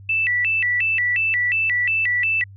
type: tone with vibrato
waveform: sine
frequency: 2276 Hz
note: C#7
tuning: 45 cents sharp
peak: -17 dBFS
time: 0.09-2.44 s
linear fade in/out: 5 ms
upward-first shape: square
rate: 2.8 Hz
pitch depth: 260 cents each way
effects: added 98 Hz sine -39 dBFS peak until 2.56 s